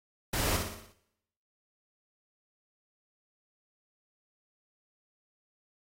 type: noise with echo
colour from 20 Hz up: pink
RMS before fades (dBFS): -31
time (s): 0.33-0.57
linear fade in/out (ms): 5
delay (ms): 59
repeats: 6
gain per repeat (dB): -5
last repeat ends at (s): 0.924
effects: noise-tail reverb RT60 0.8 s tail -17 dB re dry + AAC 48 kbps